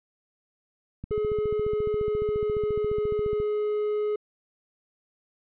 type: click train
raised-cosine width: 5 ms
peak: -23 dBFS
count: 35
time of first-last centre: 1.04-3.401 s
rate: 14.4 Hz
type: tone with pitch glide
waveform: triangle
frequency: 423.7 to 420.8 Hz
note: G#4 to G#4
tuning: +35 to +23 cents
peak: -22 dBFS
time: 1.11-4.16 s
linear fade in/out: 5 ms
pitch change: -12 cents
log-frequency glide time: 1.46-3.45 s
effects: resampled to 8000 Hz